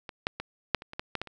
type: clicks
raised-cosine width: 0.3 ms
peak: -22 / -10 / -18 / -6 / -26 / -25 / -16 / -14 / -17 / -28 dBFS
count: 10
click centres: 0.092 / 0.269 / 0.4 / 0.747 / 0.821 / 0.934 / 0.995 / 1.153 / 1.216 / 1.273 s
effects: none